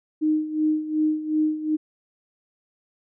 sine tone with tremolo, 308.8 Hz, D#4, 13 cents flat, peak -17 dBFS, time 0.21-1.77 s, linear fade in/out 20 ms, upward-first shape sine, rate 2.7 Hz, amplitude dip 75%, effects none

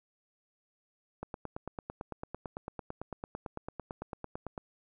click train, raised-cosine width 1 ms, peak -24 dBFS, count 31, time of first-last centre 1.23-4.578 s, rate 8.96 Hz, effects none

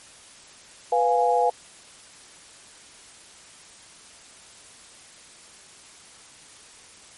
sine chord, F diminished, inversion second, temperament equal with one note detuned, 493.9 / 701.3 / 830.6 Hz, Cb5 / F5 / Ab5, 0 / +7 / 0 cents, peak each -22 dBFS, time 0.92-1.5 s, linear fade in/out 5 ms, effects white hiss -48 dBFS RMS until 7.17 s + MP3 48 kbps

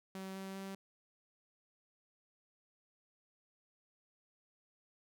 sawtooth tone with pitch steps, 190.9 / 192.34 / 193.79 Hz, G3 / G3 / G3, -46 / -33 / -20 cents, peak -39 dBFS, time 0.15-0.75 s, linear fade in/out 2 ms, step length 200 ms, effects none

